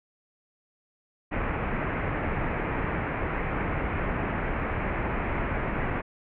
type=low-pass noise; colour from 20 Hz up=pink; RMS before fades=-29 dBFS; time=1.31-6.02 s; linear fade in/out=20 ms; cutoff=2400 Hz; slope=48 dB/octave; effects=none